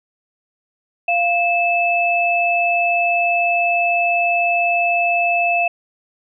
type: tone pair together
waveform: sine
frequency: 694 / 2620 Hz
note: F5 / E7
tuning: -11 / -11 cents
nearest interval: octave + major seventh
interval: 2300 cents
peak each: -17 dBFS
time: 1.08-5.68 s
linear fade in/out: 5 ms
effects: none